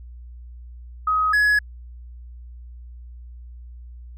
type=tone pair in turn; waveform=sine / triangle; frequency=1263 / 1685.9 Hz; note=D#6 / G#6; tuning=+26 / +26 cents; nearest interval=perfect fourth; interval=500 cents; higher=second; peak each=-17 / -13 dBFS; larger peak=second; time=1.07-1.33 / 1.33-1.59 s; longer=neither; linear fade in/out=5 ms; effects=added 60 Hz sine -37 dBFS peak until 4.17 s